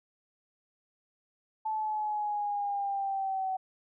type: linear sweep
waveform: sine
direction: down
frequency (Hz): 874 to 754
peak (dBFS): -29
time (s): 1.65-3.57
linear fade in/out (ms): 10
effects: none